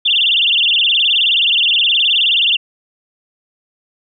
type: tone with vibrato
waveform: sine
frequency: 3136 Hz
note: G7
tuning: in tune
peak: -10 dBFS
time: 0.05-2.57 s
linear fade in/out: 10 ms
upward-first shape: sine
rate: 19 Hz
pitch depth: 240 cents each way
effects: none